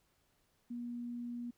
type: tone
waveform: sine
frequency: 239.9 Hz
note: A#3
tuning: 50 cents sharp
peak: -39 dBFS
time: 0.7-1.51 s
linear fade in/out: 10 ms
effects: pink hiss -75 dBFS RMS until 1.57 s